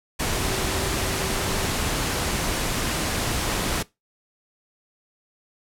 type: tone in noise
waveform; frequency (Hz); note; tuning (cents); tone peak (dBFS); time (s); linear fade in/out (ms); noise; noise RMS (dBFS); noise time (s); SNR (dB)
sine; 382.7; G4; -42; -33; 0.35-1.66; 10; pink; -25; 0.19-3.83; -11
effects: noise-tail reverb RT60 0.2 s tail -20 dB re dry + low-pass 12000 Hz 12 dB/octave